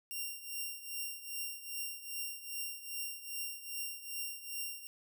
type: tone with tremolo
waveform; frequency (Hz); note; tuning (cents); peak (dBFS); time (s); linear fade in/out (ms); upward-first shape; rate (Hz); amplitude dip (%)
5% pulse; 2772; F7; -14; -27; 0.11-4.87; 0; triangle; 2.5; 80
effects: none